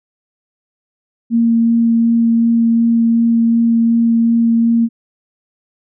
sine tone with vibrato, 230.9 Hz, A#3, 16 cents flat, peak -9 dBFS, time 1.3-4.89 s, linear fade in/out 50 ms, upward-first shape sine, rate 2.7 Hz, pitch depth 8 cents each way, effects none

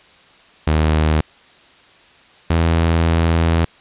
sawtooth tone pair in turn, 77.78 / 82.72 Hz, D#2 / E2, 0 / +7 cents, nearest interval minor second, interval 107 cents, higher second, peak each -9 dBFS, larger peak neither, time 0.67-1.21 / 2.5-3.65 s, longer second, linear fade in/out 5 ms, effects white hiss -48 dBFS RMS until 3.8 s + resampled to 8000 Hz

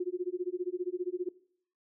sine tone with tremolo, 360 Hz, F#4, 47 cents flat, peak -28 dBFS, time 0-1.29 s, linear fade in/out 5 ms, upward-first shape sine, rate 15 Hz, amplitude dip 100%, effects noise-tail reverb RT60 0.6 s tail -21 dB re dry

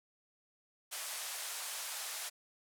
white band-pass noise, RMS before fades -42 dBFS, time 0.91-2.3 s, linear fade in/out 20 ms, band 590 to 12000 Hz, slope 24 dB/octave, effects none

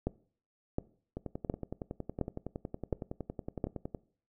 two click trains, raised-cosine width 2 ms, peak -24 / -17 dBFS, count 31 / 6, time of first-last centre 1.17-3.948 / 0.07-3.641 s, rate 10.8 / 1.4 Hz, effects noise-tail reverb RT60 0.5 s tail -21 dB re dry

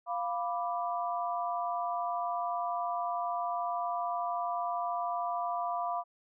sine chord, B diminished, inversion second, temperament equal, 698.5 / 987.8 / 1174.7 Hz, F5 / B5 / D6, 0 / 0 / 0 cents, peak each -33 / -36 / -37 dBFS, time 0.06-6.04 s, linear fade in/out 50 ms, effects none

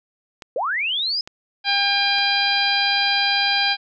clicks, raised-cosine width 0.2 ms, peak -18 dBFS, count 3, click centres 0.422 / 1.275 / 2.185 s
sine linear sweep, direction up, 446.9 to 5140 Hz, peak -20 dBFS, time 0.56-1.21 s, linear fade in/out 2 ms
harmonic tone, 802 Hz, G5, 39 cents sharp, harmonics 1 / 2 / 3 / 4 / 5 / 6, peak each -24 / -24 / -24 / -24 / -24 / -24 dBFS, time 1.64-3.77 s, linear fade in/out 50 ms
effects none

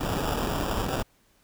pink noise with sample-and-hold, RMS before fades -28 dBFS, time 0-1.03 s, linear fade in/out 10 ms, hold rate 2100 Hz, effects pink hiss -64 dBFS RMS until 1.43 s

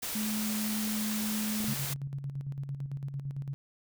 white noise, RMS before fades -36 dBFS, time 0.02-1.94 s, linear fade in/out 10 ms
sine tone, 214.1 Hz, A3, 47 cents flat, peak -31 dBFS, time 0.15-1.74 s, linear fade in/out 5 ms
clicks, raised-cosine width 2 ms, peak -33 / -26 dBFS, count 2, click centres 1.604 / 1.643 s
sine tone with tremolo, 138.59 Hz, C#3, in tune, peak -32 dBFS, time 1.68-3.54 s, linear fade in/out 0 ms, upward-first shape square, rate 8.9 Hz, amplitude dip 55%
effects none

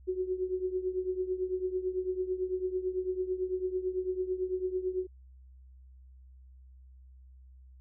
sine tone with tremolo, 370 Hz, F#4, in tune, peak -26 dBFS, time 0.07-5.07 s, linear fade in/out 20 ms, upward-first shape triangle, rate 9 Hz, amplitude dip 85%, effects added 64 Hz sine -51 dBFS peak until 7.8 s

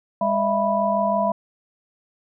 sine tone cluster, 202.2 / 623 / 669 / 985 Hz, G#3 / D#5 / E5 / B5, -46 / +2 / +25 / -5 cents, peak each -26 / -27 / -21 / -23 dBFS, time 0.21-1.32 s, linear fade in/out 5 ms, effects none

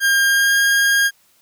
40% pulse tone with pitch glide, 1608 to 1622.9 Hz, G6 to G#6, +44 to -40 cents, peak -12 dBFS, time 0-1.11 s, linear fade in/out 50 ms, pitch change +16 cents, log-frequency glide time 0.26-0.6 s, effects white hiss -57 dBFS RMS until 1.41 s

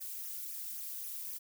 violet noise with flanger, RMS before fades -42 dBFS, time 0-1.39 s, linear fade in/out 20 ms, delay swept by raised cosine 0.23 to 2.43 ms, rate 3.8 Hz, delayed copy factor -0.95, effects none

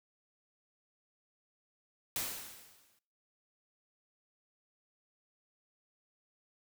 white noise with exponential decay, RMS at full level -34 dBFS, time 2.16-2.99 s, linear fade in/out 1 ms, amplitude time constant 180 ms, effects noise-tail reverb RT60 0.5 s tail -21 dB re dry

